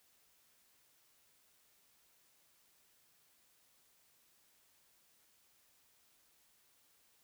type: silence
effects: white hiss -71 dBFS RMS until 7.23 s